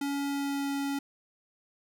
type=tone with pitch glide; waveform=square; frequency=281.4 to 279.3 Hz; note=C#4 to C#4; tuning=+26 to +13 cents; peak=-30 dBFS; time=0.01-0.99 s; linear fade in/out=5 ms; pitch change=-13 cents; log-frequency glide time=0.25-0.72 s; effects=none